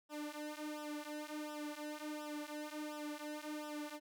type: tone with flanger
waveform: sawtooth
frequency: 300 Hz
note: D4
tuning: 37 cents sharp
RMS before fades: -45 dBFS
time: 0.09-4 s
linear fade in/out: 50 ms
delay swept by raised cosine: 0.45 to 4.25 ms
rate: 1.4 Hz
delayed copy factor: -0.9
effects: none